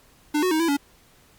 square tone with pitch steps, 299.1 / 367.8 / 314.9 / 333.1 / 284 Hz, D4 / F#4 / D#4 / E4 / C#4, +32 / -10 / +21 / +18 / +42 cents, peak -20 dBFS, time 0.34-0.77 s, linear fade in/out 10 ms, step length 86 ms, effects pink hiss -56 dBFS RMS until 1.38 s + Opus 48 kbps

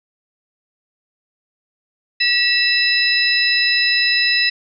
sine tone cluster, 1940 / 2649 / 3968 / 5110 Hz, B6 / E7 / B7 / D#8, -31 / +8 / +7 / +45 cents, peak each -19 dBFS, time 2.2-4.5 s, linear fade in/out 10 ms, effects none

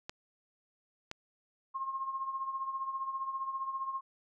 clicks, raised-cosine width 0.2 ms, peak -22 dBFS, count 2, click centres 0.095 / 1.114 s
sine tone with tremolo, 1071 Hz, C6, 40 cents sharp, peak -31 dBFS, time 1.74-4.01 s, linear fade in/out 20 ms, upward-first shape triangle, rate 15 Hz, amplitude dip 70%
effects none

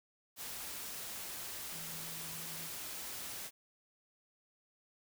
sine tone in noise, 163.5 Hz, E3, 14 cents flat, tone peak -53 dBFS, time 1.71-2.71 s, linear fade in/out 50 ms, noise white, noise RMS -44 dBFS, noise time 0.36-3.51 s, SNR -12 dB, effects none

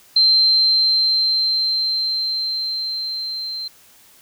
sine tone with level ramp, 4128 Hz, C8, 24 cents flat, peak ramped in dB -10 to -25 dBFS, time 0.16-3.68 s, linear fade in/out 5 ms, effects white hiss -50 dBFS RMS until 4.21 s

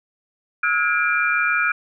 sine tone cluster, 1291 / 1437 / 1645 / 2380 Hz, E6 / F6 / G#6 / D7, -37 / +49 / -17 / +22 cents, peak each -25 / -20 / -25 / -22 dBFS, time 0.63-1.72 s, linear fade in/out 5 ms, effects none

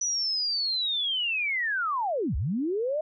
sine linear two-way sweep, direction down then up, 5950 to 53 to 632 Hz, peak -25 dBFS, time 0.01-3.01 s, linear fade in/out 5 ms, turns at 2.36 s, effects none

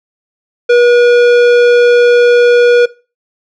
sine tone with tanh clipping, 482.6 Hz, B4, 40 cents flat, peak -6 dBFS, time 0.69-2.86 s, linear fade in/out 10 ms, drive 15 dB, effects noise-tail reverb RT60 0.3 s tail -19 dB re dry

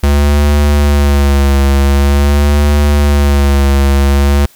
square tone with vibrato, 71.1 Hz, C#2, 45 cents sharp, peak -7 dBFS, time 0.03-4.46 s, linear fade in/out 5 ms, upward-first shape sine, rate 0.46 Hz, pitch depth 47 cents each way, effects white hiss -44 dBFS RMS until 4.55 s

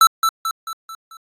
square tone with echo, 1325 Hz, E6, 9 cents sharp, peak -8 dBFS, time 0.01-0.07 s, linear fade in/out 2 ms, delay 220 ms, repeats 5, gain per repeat -6 dB, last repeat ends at 1.17 s, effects AAC 48 kbps

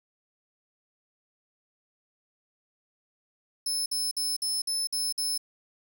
25% pulse tone bursts, 5250 Hz, E8, 8 cents flat, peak -22 dBFS, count 7, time 3.66-5.378 s, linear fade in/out 5 ms, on 200 ms, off 53 ms, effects none

